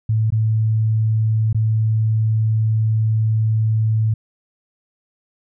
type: tone with dropouts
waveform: sine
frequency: 110 Hz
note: A2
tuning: in tune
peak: -14 dBFS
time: 0.09-4.14 s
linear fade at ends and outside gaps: 5 ms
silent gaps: 0.304-0.322 / 1.529-1.546 s
effects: none